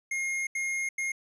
square tone bursts at uneven times, 2140 Hz, C7, 38 cents sharp, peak -29 dBFS, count 3, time 0.11-0.47 / 0.55-0.89 / 0.98-1.12 s, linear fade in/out 5 ms, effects low-pass 10000 Hz 12 dB/octave

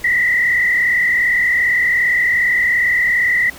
sine tone with frequency modulation, 1955 Hz, B6, 18 cents flat, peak -12 dBFS, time 0.04-3.5 s, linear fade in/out 5 ms, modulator 37.4 Hz, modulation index 1.9, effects pink hiss -37 dBFS RMS until 3.58 s

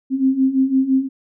sine beating tone pair, 261.1 / 267 Hz, C4 / C4, -3 / +35 cents, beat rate 5.9 Hz, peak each -19 / -15 dBFS, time 0.1-1.09 s, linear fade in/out 50 ms, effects none

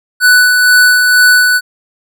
square tone with tremolo, 1489 Hz, F#6, 11 cents sharp, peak -4 dBFS, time 0.2-1.61 s, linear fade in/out 50 ms, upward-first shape sine, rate 2.1 Hz, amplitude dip 35%, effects none

